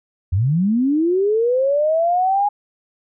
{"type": "linear sweep", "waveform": "sine", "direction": "up", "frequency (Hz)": [82.2, 830.6], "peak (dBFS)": -14, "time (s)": [0.32, 2.49], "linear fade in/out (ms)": 10, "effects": []}